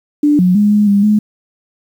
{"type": "tone with pitch steps", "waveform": "sine", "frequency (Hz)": [294.6, 181.4, 207.2, 208.6, 201, 211.2], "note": ["D4", "F#3", "G#3", "G#3", "G3", "G#3"], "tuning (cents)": [6, -34, -4, 8, 44, 29], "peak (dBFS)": -7, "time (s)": [0.23, 1.19], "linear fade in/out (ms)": 5, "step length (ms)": 160, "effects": ["7-bit"]}